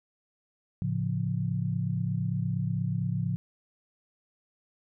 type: chord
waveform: sine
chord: A augmented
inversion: none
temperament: equal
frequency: 110 / 138.59 / 174.61 Hz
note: A2 / C#3 / E#3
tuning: 0 / 0 / 0 cents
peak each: -31 dBFS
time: 0.82-3.36 s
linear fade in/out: 0 ms
effects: none